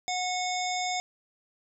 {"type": "harmonic tone with a mistuned harmonic", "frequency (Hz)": 730, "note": "F#5", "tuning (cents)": -24, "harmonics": [1, 3, 5, 7, 9, 10], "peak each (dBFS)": [-30, -35, -37, -38, -40, -40], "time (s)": [0.08, 1], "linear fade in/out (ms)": 0, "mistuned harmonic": 5, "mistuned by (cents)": -16, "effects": []}